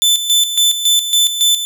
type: tone with tremolo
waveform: sawtooth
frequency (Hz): 3520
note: A7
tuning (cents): 0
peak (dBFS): -6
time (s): 0.02-1.65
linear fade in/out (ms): 0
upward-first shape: square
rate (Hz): 3.6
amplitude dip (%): 65
effects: none